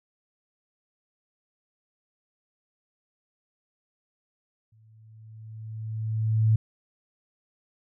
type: tone with exponential growth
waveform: sine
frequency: 110 Hz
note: A2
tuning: in tune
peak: -16 dBFS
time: 4.72-6.56 s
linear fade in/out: 5 ms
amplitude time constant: 400 ms
effects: none